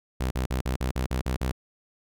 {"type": "tone bursts", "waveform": "sawtooth", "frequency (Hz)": 64, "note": "C2", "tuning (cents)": -38, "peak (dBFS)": -21, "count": 9, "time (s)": [0.2, 1.518], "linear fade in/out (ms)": 10, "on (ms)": 110, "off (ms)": 41, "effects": []}